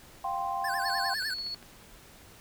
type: chord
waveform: sine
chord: F suspended second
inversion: none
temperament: equal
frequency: 698.5 / 784 / 1046.5 Hz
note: F5 / G5 / C6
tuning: 0 / 0 / 0 cents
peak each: -36 / -32 / -34 dBFS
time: 0.24-1.14 s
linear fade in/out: 5 ms
type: tone with vibrato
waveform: square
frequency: 1631 Hz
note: G#6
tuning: 32 cents flat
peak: -33 dBFS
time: 0.64-1.34 s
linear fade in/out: 5 ms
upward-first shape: sine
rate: 9.9 Hz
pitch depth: 160 cents each way
type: click train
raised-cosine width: 0.3 ms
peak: -33 dBFS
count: 12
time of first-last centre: 0.74-1.627 s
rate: 12.4 Hz
type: tone with tremolo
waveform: sine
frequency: 4385 Hz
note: C#8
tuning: 20 cents flat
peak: -32 dBFS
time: 0.85-1.55 s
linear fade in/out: 10 ms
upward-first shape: sine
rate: 15 Hz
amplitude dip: 30%
effects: pink hiss -53 dBFS RMS until 2.4 s